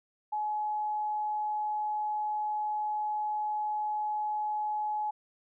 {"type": "tone", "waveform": "sine", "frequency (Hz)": 847, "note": "G#5", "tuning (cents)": 34, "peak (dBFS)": -29, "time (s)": [0.32, 5.11], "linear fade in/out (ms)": 10, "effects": []}